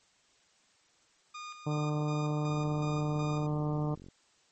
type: tone with tremolo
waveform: sawtooth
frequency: 1222 Hz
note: D#6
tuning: 32 cents flat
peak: -37 dBFS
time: 1.34-3.47 s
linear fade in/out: 10 ms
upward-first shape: square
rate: 2.7 Hz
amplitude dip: 55%
type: harmonic tone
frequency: 150 Hz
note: D3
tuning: 37 cents sharp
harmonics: 1 / 2 / 3 / 4 / 5 / 6 / 7 / 8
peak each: -30 / -36 / -40 / -42 / -44 / -46 / -47 / -48 dBFS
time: 1.66-3.95 s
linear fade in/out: 10 ms
type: click train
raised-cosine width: 3 ms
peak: -37 dBFS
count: 73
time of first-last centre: 2.5-4.086 s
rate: 45.4 Hz
effects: white hiss -67 dBFS RMS until 4.51 s + MP3 32 kbps